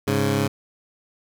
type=tone pair together; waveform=15% pulse; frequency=103.61 / 138.3 Hz; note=G#2 / C#3; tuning=-4 / -4 cents; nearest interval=perfect fourth; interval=500 cents; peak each=-16 dBFS; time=0.07-0.48 s; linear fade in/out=10 ms; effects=none